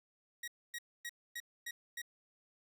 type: tone bursts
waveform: sawtooth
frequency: 1900 Hz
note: A#6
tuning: 33 cents sharp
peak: -37 dBFS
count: 6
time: 0.43-2.018 s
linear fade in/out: 5 ms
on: 48 ms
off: 260 ms
effects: 12-bit